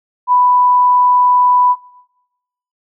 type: tone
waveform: sine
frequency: 991 Hz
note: B5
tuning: 6 cents sharp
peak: -7 dBFS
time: 0.27-1.76 s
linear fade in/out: 50 ms
effects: noise-tail reverb RT60 1.0 s tail -23 dB re dry